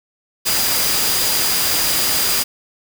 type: tone in noise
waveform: sine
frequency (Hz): 4868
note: D#8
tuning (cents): -39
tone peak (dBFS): -23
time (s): 0.45-2.44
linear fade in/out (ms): 20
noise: white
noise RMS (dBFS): -18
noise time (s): 0.45-2.44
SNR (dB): -8
effects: none